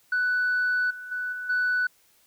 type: tone with level steps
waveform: sine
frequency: 1488 Hz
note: F#6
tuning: 9 cents sharp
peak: -20 / -36 / -27 / -31 / -20 dBFS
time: 0.12-1.87 s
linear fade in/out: 5 ms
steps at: 0.9 / 1.11 / 1.32 / 1.49 s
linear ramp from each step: 10 ms
effects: tanh soft clip ceiling -19 dBFS + white hiss -62 dBFS RMS until 2.26 s